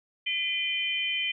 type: tone cluster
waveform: sine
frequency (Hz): 2021 / 2406 / 3076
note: B6 / D7 / G7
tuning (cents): +39 / +41 / -33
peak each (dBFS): -36 / -30 / -29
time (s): 0.26-1.32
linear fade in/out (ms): 10
effects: none